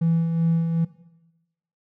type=tone with tremolo; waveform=triangle; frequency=165.6 Hz; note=E3; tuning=8 cents sharp; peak=-14 dBFS; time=0.01-0.85 s; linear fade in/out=10 ms; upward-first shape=sine; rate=2.6 Hz; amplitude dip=50%; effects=noise-tail reverb RT60 1.0 s tail -19 dB re dry + tanh soft clip ceiling -12 dBFS